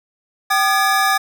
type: tone cluster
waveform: square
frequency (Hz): 776 / 1214 / 1691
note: G5 / D#6 / G#6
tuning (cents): -18 / -43 / +31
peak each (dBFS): -19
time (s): 0.5-1.18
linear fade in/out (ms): 10
effects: none